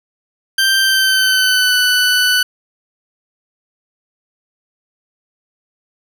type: tone with pitch glide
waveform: 20% pulse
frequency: 1568 to 1492.9 Hz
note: G6 to F#6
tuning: 0 to +15 cents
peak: -6 dBFS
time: 0.58-2.43 s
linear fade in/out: 5 ms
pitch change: -85 cents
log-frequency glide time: 0.8-1.75 s
effects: none